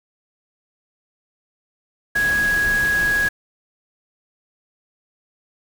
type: tone in noise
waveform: sine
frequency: 1661.2 Hz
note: G#6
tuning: in tune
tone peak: -16 dBFS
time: 2.15-3.29 s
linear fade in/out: 10 ms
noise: pink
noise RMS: -29 dBFS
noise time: 2.15-3.29 s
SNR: +10 dB
effects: none